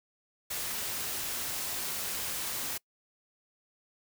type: noise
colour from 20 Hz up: white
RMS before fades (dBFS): -35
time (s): 0.5-2.78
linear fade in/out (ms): 10
effects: noise-tail reverb RT60 0.1 s tail -25 dB re dry